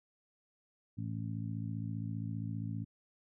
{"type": "harmonic tone", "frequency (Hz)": 55.1, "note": "A1", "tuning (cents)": 3, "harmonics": [2, 3, 4, 5], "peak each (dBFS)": [-38, -42, -44, -46], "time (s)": [0.97, 2.85], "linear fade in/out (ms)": 20, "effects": []}